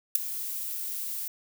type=noise with ADSR envelope; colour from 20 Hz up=violet; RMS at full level=-17 dBFS; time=0.15-1.28 s; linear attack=5 ms; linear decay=7 ms; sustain=-17 dB; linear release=3 ms; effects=none